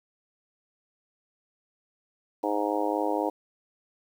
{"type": "harmonic tone", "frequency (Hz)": 103.83, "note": "G#2", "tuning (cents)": 0, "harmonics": [3, 4, 5, 6, 7, 8, 9], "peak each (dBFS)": [-30, -33, -31, -35, -33, -34, -33], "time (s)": [2.43, 3.3], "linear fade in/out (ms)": 10, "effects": ["9-bit"]}